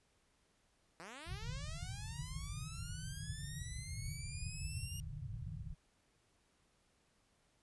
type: linear sweep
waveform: 5% pulse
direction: up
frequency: 157.3 to 2854 Hz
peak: -38 dBFS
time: 1-5 s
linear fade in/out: 0 ms
type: low-pass noise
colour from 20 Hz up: white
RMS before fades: -45 dBFS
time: 1.26-5.75 s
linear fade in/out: 20 ms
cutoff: 160 Hz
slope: 96 dB/octave
effects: pink hiss -75 dBFS RMS until 7.62 s + resampled to 24000 Hz